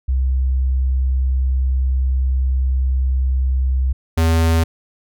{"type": "tone pair in turn", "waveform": ["sine", "square"], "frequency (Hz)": [65, 81.89], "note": ["C2", "E2"], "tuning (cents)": [-11, -11], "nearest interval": "major third", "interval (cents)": 400, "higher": "second", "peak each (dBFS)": [-14, -13], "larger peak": "second", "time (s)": [[0.08, 3.93], [4.17, 4.64]], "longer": "first", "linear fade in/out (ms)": 10, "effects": []}